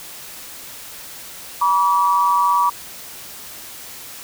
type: tone pair together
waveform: sine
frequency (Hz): 966 / 1148.8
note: B5 / D6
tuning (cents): -39 / -39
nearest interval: minor third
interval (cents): 300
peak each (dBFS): -16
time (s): 1.61-2.7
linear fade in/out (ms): 10
effects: white hiss -36 dBFS RMS until 4.23 s